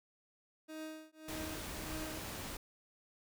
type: tone with tremolo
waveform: 30% pulse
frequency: 313.4 Hz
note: D#4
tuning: 13 cents sharp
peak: -39 dBFS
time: 0.68-2.4 s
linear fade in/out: 20 ms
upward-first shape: triangle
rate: 1.7 Hz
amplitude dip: 100%
type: noise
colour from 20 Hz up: pink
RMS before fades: -44 dBFS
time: 1.28-2.57 s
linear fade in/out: 5 ms
effects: none